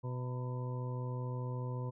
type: harmonic tone with a mistuned harmonic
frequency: 125.2 Hz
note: B2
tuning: 24 cents sharp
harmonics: 1 / 2 / 3 / 4 / 5 / 7 / 8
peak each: -36 / -49 / -49 / -47 / -57 / -52 / -50 dBFS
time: 0.03-1.91 s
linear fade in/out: 20 ms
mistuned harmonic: 7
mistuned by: +61 cents
effects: none